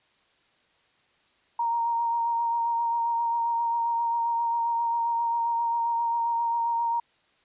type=tone with vibrato; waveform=sine; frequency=932.3 Hz; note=A#5; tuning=in tune; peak=-23 dBFS; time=1.59-7 s; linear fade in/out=5 ms; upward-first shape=sine; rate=7.5 Hz; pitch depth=17 cents each way; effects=white hiss -65 dBFS RMS until 7.44 s + resampled to 8000 Hz